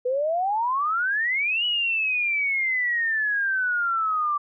sine exponential two-way sweep, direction up then down, 486.8 to 2950 to 1164 Hz, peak -21 dBFS, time 0.05-4.38 s, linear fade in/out 10 ms, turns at 1.65 s, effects none

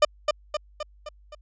30% pulse tone with echo, 602 Hz, D5, 43 cents sharp, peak -11 dBFS, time 0.02-0.05 s, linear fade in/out 5 ms, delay 260 ms, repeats 5, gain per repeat -5 dB, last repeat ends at 1.35 s, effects added 50 Hz sine -51 dBFS peak until 1.41 s + resampled to 16000 Hz

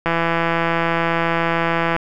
click train, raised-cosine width 0.5 ms, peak -4 dBFS, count 319, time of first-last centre 0.06-1.964 s, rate 167 Hz, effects none

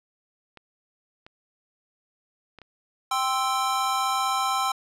clicks, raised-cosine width 0.3 ms, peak -29 dBFS, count 4, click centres 0.573 / 1.265 / 2.587 / 2.617 s
square chord, C major, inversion second, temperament equal, 784 / 1046.5 / 1318.5 Hz, G5 / C6 / E6, 0 / 0 / 0 cents, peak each -28 dBFS, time 3.11-4.72 s, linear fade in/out 5 ms
effects low-pass 11000 Hz 12 dB/octave

